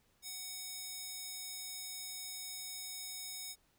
square tone with high-pass filter, 748 Hz, F#5, 19 cents sharp, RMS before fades -45 dBFS, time 0.22-3.56 s, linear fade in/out 50 ms, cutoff 4900 Hz, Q 1, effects pink hiss -73 dBFS RMS until 3.78 s

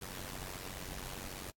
pink noise with amplitude modulation, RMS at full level -41 dBFS, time 0.01-1.51 s, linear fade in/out 10 ms, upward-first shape sine, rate 93.6 Hz, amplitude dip 85%, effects noise-tail reverb RT60 0.1 s tail -26 dB re dry + AAC 64 kbps

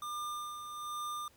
square tone with tremolo, 1200 Hz, D6, 37 cents sharp, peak -37 dBFS, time 0.02-1.28 s, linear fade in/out 2 ms, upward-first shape sine, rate 1.2 Hz, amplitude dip 50%, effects pink hiss -65 dBFS RMS until 1.36 s

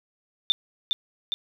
sine tone with echo, 3571 Hz, A7, 25 cents sharp, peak -16 dBFS, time 0.5-0.52 s, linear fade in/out 0 ms, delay 410 ms, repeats 2, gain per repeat -4 dB, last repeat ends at 1.34 s, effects none

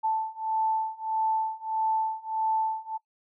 sine beating tone pair, 880 / 881.6 Hz, A5 / A5, 0 / +3 cents, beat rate 1.6 Hz, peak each -29 / -28 dBFS, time 0.03-2.98 s, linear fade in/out 20 ms, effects noise-tail reverb RT60 0.1 s tail -19 dB re dry

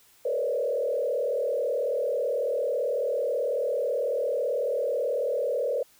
sine tone with frequency modulation, 527 Hz, C5, 12 cents sharp, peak -24 dBFS, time 0.25-5.83 s, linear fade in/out 5 ms, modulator 38.2 Hz, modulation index 1.8, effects white hiss -59 dBFS RMS until 5.99 s

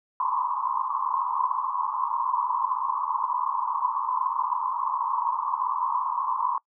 pink band-pass noise, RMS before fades -27 dBFS, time 0.2-6.58 s, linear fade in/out 2 ms, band 940 to 1100 Hz, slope 96 dB/octave, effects noise-tail reverb RT60 0.1 s tail -24 dB re dry

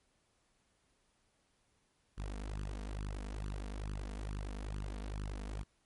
sawtooth tone with flanger, 50.7 Hz, G#1, 41 cents flat, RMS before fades -41 dBFS, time 2.17-5.64 s, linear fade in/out 20 ms, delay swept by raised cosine 0.65 to 4.45 ms, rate 2.3 Hz, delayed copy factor +1, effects pink hiss -75 dBFS RMS until 5.85 s + MP3 48 kbps

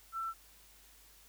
sine tone, 1338 Hz, E6, 25 cents sharp, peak -35 dBFS, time 0.12-0.34 s, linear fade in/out 50 ms, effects added 50 Hz sine -65 dBFS peak until 1.28 s + white hiss -61 dBFS RMS until 1.28 s

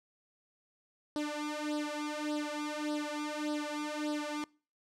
sawtooth tone with flanger, 299.1 Hz, D4, 32 cents sharp, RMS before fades -36 dBFS, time 1.16-4.44 s, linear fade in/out 0 ms, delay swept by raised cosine 0.21 to 2.51 ms, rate 1.7 Hz, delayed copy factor +0.85, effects noise-tail reverb RT60 0.4 s tail -25 dB re dry + low-pass 8000 Hz 12 dB/octave

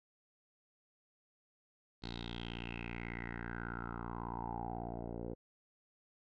10% pulse tone with low-pass filter sweep, 58.27 Hz, A#1, in tune, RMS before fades -43 dBFS, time 2.02-5.35 s, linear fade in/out 20 ms, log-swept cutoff 4200 to 510 Hz, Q 7.1, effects none

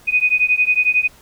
sine beating tone pair, 2486 / 2497 Hz, D#7 / D#7, -2 / +6 cents, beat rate 11 Hz, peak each -16 dBFS, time 0.07-1.08 s, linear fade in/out 20 ms, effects pink hiss -48 dBFS RMS until 1.21 s

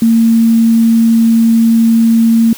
sine tone, 227.9 Hz, A#3, 39 cents flat, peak -5 dBFS, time 0.02-2.53 s, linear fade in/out 2 ms, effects white hiss -31 dBFS RMS until 2.57 s

